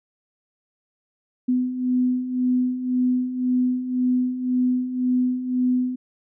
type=beating tone pair; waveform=sine; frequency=250 / 251.9 Hz; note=B3 / B3; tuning=+21 / +34 cents; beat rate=1.9 Hz; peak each=-26 / -20 dBFS; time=1.48-5.96 s; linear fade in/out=10 ms; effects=none